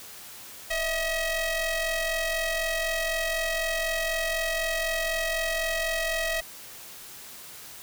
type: ring-modulated tone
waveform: sawtooth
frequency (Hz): 634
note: D#5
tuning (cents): +32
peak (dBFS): -19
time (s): 0.7-6.41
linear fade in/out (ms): 10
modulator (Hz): 1290
effects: white hiss -44 dBFS RMS until 7.82 s